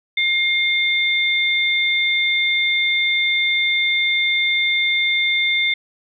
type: tone pair together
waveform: sine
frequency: 2126 / 3575 Hz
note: C7 / A7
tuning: +27 / +27 cents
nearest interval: major sixth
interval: 900 cents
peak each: -17 / -20 dBFS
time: 0.17-5.74 s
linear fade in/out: 5 ms
effects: none